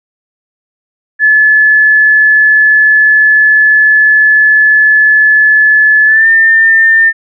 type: tone with pitch glide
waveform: sine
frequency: 1723 to 1801.4 Hz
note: A6 to A6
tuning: -37 to +40 cents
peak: -3 dBFS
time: 1.19-7.13 s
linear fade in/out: 50 ms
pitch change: +77 cents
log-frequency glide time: 6.06-6.28 s
effects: none